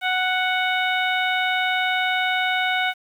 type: harmonic tone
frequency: 740 Hz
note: F#5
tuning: in tune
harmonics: 1 / 2 / 3 / 4 / 5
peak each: -24 / -24 / -25 / -30 / -30 dBFS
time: 0.01-2.94 s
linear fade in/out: 50 ms
effects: 8-bit